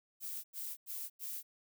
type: noise bursts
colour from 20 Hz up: violet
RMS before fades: -42 dBFS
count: 4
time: 0.2-1.43 s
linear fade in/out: 50 ms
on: 240 ms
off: 90 ms
effects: none